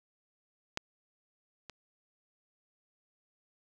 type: clicks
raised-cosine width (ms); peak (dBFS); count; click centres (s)
0.2; -15 / -27; 2; 0.774 / 1.697
effects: none